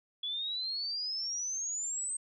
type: exponential sweep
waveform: sine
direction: up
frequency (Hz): 3387 to 8372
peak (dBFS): -33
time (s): 0.23-2.17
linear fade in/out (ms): 5
effects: none